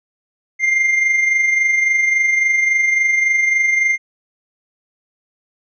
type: tone with amplitude modulation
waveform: triangle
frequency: 2100 Hz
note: C7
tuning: 6 cents sharp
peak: -9 dBFS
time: 0.59-3.98 s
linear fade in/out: 50 ms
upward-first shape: sine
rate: 23.6 Hz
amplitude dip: 45%
effects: resampled to 16000 Hz